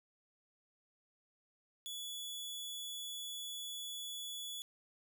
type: tone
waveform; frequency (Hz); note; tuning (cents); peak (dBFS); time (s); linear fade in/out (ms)
sawtooth; 3420; A7; -50; -39; 1.86-4.62; 0
effects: none